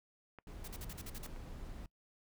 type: clicks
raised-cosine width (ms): 0.5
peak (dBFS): -36 / -35 / -39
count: 3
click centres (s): 0.387 / 1.26 / 1.362
type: noise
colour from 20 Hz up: brown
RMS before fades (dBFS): -47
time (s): 0.47-1.86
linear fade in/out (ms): 2
type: noise bursts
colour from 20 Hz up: white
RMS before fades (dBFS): -49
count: 8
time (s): 0.64-1.268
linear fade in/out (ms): 5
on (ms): 40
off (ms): 44
effects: noise-tail reverb RT60 0.1 s tail -23 dB re dry

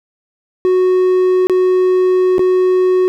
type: tone with dropouts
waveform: triangle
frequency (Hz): 368.6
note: F#4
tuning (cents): -7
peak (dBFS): -7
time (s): 0.65-3.08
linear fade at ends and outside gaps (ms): 0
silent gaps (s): 1.47-1.497 / 2.382-2.393
effects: none

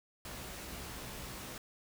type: noise with comb filter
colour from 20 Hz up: pink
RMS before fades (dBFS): -45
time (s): 0.25-1.58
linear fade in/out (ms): 2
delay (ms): 16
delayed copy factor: +0.55
effects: none

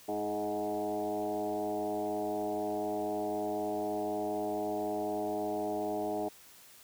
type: tone with frequency modulation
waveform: sine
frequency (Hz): 523.3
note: C5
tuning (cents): 0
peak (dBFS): -31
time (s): 0.08-6.29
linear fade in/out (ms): 10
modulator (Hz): 104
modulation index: 2.5
effects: white hiss -56 dBFS RMS until 6.83 s

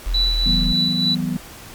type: tone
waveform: sine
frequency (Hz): 41.2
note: E1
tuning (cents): 0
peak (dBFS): -18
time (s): 0.06-0.73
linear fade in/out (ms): 10
type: click train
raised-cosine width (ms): 0.2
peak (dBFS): -22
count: 55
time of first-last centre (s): 0.06-0.656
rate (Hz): 90.6
type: tone with tremolo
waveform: sine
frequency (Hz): 3959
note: B7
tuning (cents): +3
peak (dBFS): -15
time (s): 0.14-1.15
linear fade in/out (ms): 5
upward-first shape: triangle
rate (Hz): 3.4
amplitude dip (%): 55
type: chord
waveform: sine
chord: E suspended second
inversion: none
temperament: equal with one note detuned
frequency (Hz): 164.81 / 189.21 / 246.9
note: E3 / F#3 / B3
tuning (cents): 0 / +39 / 0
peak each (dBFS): -24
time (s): 0.46-1.37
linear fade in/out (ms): 5
effects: pink hiss -39 dBFS RMS until 1.74 s + MP3 96 kbps

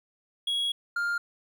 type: tone pair in turn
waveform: triangle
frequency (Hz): 3322 / 1403.2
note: G#7 / F6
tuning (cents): 0 / +8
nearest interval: octave + minor third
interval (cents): 1492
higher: first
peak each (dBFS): -24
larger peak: neither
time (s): 0.47-0.72 / 0.96-1.18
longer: first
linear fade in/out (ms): 5
effects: 11-bit

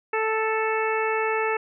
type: harmonic tone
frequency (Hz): 440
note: A4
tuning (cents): 0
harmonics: 1 / 2 / 3 / 4 / 5 / 6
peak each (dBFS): -25 / -28 / -30 / -31 / -32 / -33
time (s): 0.13-1.57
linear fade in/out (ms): 5
effects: none

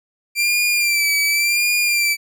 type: tone with vibrato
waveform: sawtooth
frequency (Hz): 2357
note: D7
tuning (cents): +6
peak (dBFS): -12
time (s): 0.35-2.17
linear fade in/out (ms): 50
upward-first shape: sine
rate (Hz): 0.9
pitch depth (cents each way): 51
effects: none

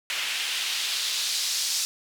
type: noise with band-pass filter sweep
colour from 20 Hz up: white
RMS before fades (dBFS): -28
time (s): 0.1-1.85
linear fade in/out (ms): 0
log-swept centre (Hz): 2500 to 5400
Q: 1.6
effects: none

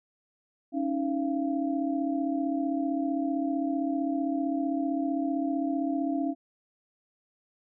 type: tone cluster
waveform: sine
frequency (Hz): 277.5 / 313 / 684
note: C#4 / D#4 / F5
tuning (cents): +2 / +10 / -36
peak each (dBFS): -28 / -31 / -34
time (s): 0.72-6.35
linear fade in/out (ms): 50
effects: none

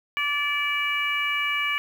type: harmonic tone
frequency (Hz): 580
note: D5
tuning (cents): -22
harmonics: 2 / 3 / 4 / 5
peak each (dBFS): -30 / -31 / -25 / -30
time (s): 0.17-1.78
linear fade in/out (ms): 0
effects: 8-bit

